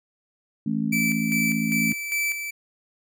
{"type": "harmonic tone", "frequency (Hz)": 55.1, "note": "A1", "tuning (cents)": 3, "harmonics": [3, 4, 5], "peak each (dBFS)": [-29, -24, -29], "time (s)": [0.66, 1.93], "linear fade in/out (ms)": 5}
{"type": "tone with tremolo", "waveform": "45% pulse", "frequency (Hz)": 2320, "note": "D7", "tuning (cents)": -22, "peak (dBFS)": -22, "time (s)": [0.92, 2.51], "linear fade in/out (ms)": 10, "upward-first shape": "square", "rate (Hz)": 2.5, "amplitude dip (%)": 55}
{"effects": []}